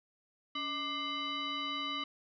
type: tone with frequency modulation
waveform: sine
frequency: 2091 Hz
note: C7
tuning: 2 cents flat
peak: -34 dBFS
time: 0.55-2.04 s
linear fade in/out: 5 ms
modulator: 905 Hz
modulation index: 1.8
effects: none